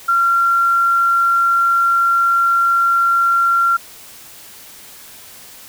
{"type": "tone", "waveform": "sine", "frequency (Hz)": 1374, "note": "F6", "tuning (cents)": -29, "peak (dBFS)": -11, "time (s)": [0.08, 3.77], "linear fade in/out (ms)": 10, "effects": ["white hiss -39 dBFS RMS until 5.68 s"]}